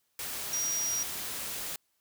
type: tone in noise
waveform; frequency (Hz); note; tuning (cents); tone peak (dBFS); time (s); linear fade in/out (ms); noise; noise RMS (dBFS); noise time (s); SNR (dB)
sine; 5730; F8; +44; -29; 0.53-1.03; 2; white; -37; 0.19-1.76; +5
effects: white hiss -75 dBFS RMS until 2 s